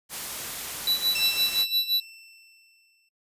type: noise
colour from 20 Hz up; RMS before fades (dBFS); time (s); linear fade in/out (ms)
white; -34; 0.09-1.66; 50
type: tone with tremolo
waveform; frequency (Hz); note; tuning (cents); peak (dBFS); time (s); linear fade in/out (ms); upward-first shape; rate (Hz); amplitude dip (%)
square; 3951; B7; 0; -20; 0.87-2; 2; sine; 5.8; 85
type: tone with exponential decay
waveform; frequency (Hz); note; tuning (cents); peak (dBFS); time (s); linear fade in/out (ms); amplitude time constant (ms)
25% pulse; 2679; E7; +27; -21; 1.15-3.09; 5; 420
effects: noise-tail reverb RT60 0.1 s tail -26 dB re dry + resampled to 32000 Hz